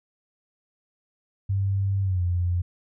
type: tone with pitch glide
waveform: sine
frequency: 98 to 88.32 Hz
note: G2 to F2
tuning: 0 to +20 cents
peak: -21 dBFS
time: 1.49-2.62 s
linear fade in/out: 10 ms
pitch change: -180 cents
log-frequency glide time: 2.02-2.23 s
effects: none